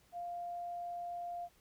sine tone, 698.5 Hz, F5, in tune, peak -39 dBFS, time 0.12-1.49 s, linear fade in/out 50 ms, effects pink hiss -68 dBFS RMS until 1.6 s

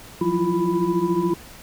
sine tone cluster, 171.4 / 184.6 / 331.5 / 345.9 / 991 Hz, F3 / F#3 / E4 / F4 / B5, -32 / -4 / +10 / -17 / +6 cents, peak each -27 / -27 / -26 / -21 / -28 dBFS, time 0.21-1.34 s, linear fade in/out 5 ms, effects pink hiss -43 dBFS RMS until 1.62 s

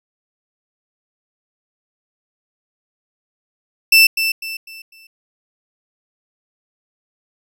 30% pulse tone with echo, 2663 Hz, E7, 17 cents sharp, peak -4 dBFS, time 3.92-4.07 s, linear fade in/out 5 ms, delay 250 ms, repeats 4, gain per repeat -9 dB, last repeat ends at 5.07 s, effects none

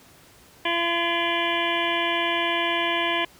harmonic tone with a mistuned harmonic, 340 Hz, F4, 46 cents flat, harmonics 1 / 2 / 3 / 5 / 6 / 7 / 8 / 9 / 10, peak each -30 / -29 / -28 / -30 / -32 / -29 / -35 / -30 / -36 dBFS, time 0.65-3.25 s, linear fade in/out 5 ms, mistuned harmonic 8, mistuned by +68 cents, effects pink hiss -52 dBFS RMS until 3.39 s + high-pass 60 Hz 12 dB/octave

